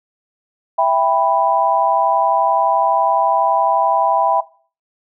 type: chord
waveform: sine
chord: E minor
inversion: none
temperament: just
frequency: 659.3 / 791.1 / 988.9 Hz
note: E5 / G5 / B5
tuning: 0 / +16 / +2 cents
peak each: -16 dBFS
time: 0.78-4.41 s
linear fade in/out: 10 ms
effects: noise-tail reverb RT60 0.4 s tail -19 dB re dry